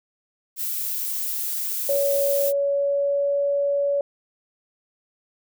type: noise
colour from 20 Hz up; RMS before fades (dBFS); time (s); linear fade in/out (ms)
violet; -27; 0.56-2.53; 50
type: tone with pitch glide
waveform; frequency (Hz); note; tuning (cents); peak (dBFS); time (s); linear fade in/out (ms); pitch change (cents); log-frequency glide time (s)
sine; 561 to 566.2; C#5 to C#5; +21 to +37; -19; 1.89-4.01; 2; +16; 2.27-3.39
effects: none

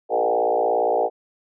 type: tone with frequency modulation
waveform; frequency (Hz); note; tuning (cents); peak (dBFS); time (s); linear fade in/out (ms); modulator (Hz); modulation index
sine; 604; D5; +48; -17; 0.09-1.1; 50; 57.5; 3.6
effects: none

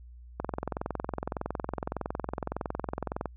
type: click train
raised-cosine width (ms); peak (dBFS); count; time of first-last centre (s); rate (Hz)
1; -17; 63; 0.4-3.257; 21.7
effects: added 60 Hz sine -46 dBFS peak until 3.36 s

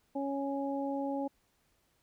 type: harmonic tone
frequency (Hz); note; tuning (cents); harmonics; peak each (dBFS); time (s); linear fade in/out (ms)
277.2; C#4; 0; 1 / 2 / 3; -34 / -37 / -39; 0.15-1.28; 10
effects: pink hiss -73 dBFS RMS until 2.02 s

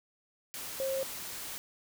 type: tone in noise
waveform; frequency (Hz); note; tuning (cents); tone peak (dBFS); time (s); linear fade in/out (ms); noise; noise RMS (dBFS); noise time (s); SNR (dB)
sine; 535; C5; +38; -30; 0.8-1.03; 0; white; -41; 0.54-1.58; +8
effects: none

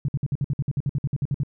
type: tone bursts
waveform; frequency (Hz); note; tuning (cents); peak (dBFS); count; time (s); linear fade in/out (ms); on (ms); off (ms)
sine; 138.59; C#3; 0; -20; 16; 0.05-1.434; 2; 34; 56
effects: none

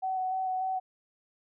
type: tone with vibrato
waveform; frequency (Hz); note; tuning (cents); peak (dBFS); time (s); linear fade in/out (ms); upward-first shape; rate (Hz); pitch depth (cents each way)
sine; 751; F#5; +26; -28; 0.02-0.8; 20; square; 3.4; 12
effects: none

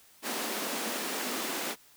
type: high-pass noise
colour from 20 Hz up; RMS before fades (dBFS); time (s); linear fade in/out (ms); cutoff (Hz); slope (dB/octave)
pink; -34; 0.22-1.76; 50; 210; 48
effects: white hiss -59 dBFS RMS until 1.96 s

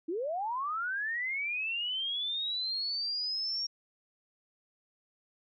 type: linear sweep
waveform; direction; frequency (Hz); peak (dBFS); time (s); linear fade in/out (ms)
sine; up; 303.6 to 5588; -31; 0.08-3.67; 10
effects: none

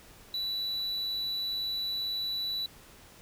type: tone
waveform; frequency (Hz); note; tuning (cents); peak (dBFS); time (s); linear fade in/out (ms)
triangle; 3951; B7; 0; -29; 0.34-2.66; 2
effects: pink hiss -54 dBFS RMS until 3.21 s

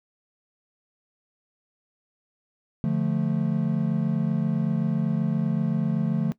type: chord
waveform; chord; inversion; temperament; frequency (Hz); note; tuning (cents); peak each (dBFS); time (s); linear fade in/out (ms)
triangle; D minor; none; equal; 146.83 / 174.61 / 220; D3 / F3 / A3; 0 / 0 / 0; -24; 2.84-6.32; 0
effects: noise-tail reverb RT60 0.1 s tail -19 dB re dry

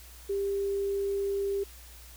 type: tone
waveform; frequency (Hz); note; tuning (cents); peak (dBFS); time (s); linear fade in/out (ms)
sine; 396.9; G4; +22; -27; 0.29-1.64; 10
effects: added 60 Hz sine -49 dBFS peak until 2.16 s + white hiss -52 dBFS RMS until 2.16 s

